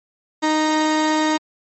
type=tone pair together; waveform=35% pulse; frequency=309.7 / 932.3 Hz; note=D#4 / A#5; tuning=-8 / 0 cents; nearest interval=octave + perfect fifth; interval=1908 cents; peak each=-16 / -19 dBFS; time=0.42-1.38 s; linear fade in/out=20 ms; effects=MP3 32 kbps